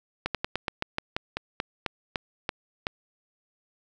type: slowing click train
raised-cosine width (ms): 0.3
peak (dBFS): -11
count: 14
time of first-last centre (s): 0.26-2.869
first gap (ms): 87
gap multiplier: 1.13
effects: none